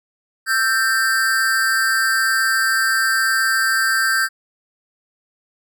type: tone with amplitude modulation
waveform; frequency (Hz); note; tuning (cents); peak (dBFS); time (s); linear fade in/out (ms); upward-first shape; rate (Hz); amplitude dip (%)
square; 1568; G6; 0; -12; 0.46-4.29; 50; sine; 239; 90
effects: none